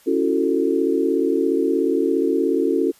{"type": "chord", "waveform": "sine", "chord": "F# minor seventh", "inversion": "second", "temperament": "just", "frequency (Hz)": [277.5, 333, 370, 444], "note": ["C#4", "E4", "F#4", "A4"], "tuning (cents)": [2, 18, 0, 16], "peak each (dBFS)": -22, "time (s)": [0.06, 2.92], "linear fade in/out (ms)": 20, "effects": ["white hiss -53 dBFS RMS until 2.99 s", "resampled to 32000 Hz"]}